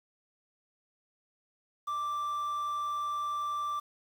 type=tone with quantisation; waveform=triangle; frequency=1174.7 Hz; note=D6; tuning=in tune; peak=-29 dBFS; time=1.87-3.8 s; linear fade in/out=10 ms; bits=9; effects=none